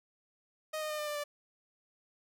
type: tone with pitch steps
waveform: sawtooth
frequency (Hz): 622.3 / 614.8 / 607.4 / 600.1 / 592.8 / 585.7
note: D#5 / D#5 / D#5 / D5 / D5 / D5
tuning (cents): 0 / -21 / -42 / +37 / +16 / -5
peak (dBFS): -31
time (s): 0.73-1.24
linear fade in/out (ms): 10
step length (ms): 85
effects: none